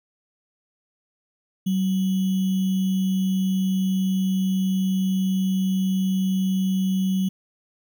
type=tone with sample-and-hold; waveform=sine; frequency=189.2 Hz; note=F#3; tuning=39 cents sharp; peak=-19 dBFS; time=1.66-7.29 s; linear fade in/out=10 ms; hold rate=3150 Hz; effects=none